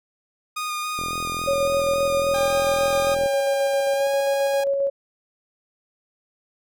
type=tone with vibrato; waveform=sawtooth; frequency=1227 Hz; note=D#6; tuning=25 cents flat; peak=-22 dBFS; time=0.56-3.15 s; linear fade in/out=10 ms; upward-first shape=square; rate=3.6 Hz; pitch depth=11 cents each way
type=click train; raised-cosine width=2 ms; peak=-21 dBFS; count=97; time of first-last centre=0.99-3.26 s; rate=42.3 Hz
type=tone with tremolo; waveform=sine; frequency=554.4 Hz; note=C#5; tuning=in tune; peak=-18 dBFS; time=1.47-4.9 s; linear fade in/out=10 ms; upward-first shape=square; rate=7.5 Hz; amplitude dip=25%
type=tone with pitch glide; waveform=sawtooth; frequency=801 to 822.1 Hz; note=G5 to G#5; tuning=+37 to -18 cents; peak=-23 dBFS; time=2.34-4.64 s; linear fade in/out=5 ms; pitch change=+45 cents; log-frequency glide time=3.93-4.08 s
effects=none